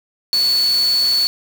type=tone in noise; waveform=sine; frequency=4435 Hz; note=C#8; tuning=in tune; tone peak=-13 dBFS; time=0.33-1.27 s; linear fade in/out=0 ms; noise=white; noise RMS=-29 dBFS; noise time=0.33-1.27 s; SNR=+13 dB; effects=none